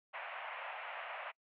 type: band-pass noise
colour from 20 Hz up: pink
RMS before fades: -45 dBFS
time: 0.13-1.32 s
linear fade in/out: 20 ms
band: 600 to 2800 Hz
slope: 48 dB/octave
effects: noise-tail reverb RT60 0.1 s tail -26 dB re dry